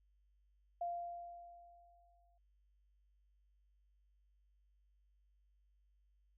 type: tone with exponential decay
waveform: sine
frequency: 694 Hz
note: F5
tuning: 11 cents flat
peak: -36 dBFS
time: 0.81-2.38 s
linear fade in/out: 5 ms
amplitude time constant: 340 ms
effects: added 50 Hz sine -70 dBFS peak until 6.37 s